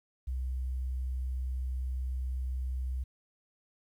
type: tone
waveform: sine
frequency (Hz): 63.9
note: C2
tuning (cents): -40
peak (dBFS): -31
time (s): 0.27-3.04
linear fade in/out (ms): 10
effects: 11-bit